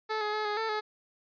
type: tone with pitch steps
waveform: 15% pulse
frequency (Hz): 434.7 / 421.2 / 427.7 / 417.5 / 445.3 / 426.3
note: A4 / G#4 / A4 / G#4 / A4 / G#4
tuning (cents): -21 / +24 / -49 / +9 / +21 / +45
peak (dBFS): -23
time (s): 0.09-0.81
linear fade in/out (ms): 20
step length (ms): 120
effects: resampled to 11025 Hz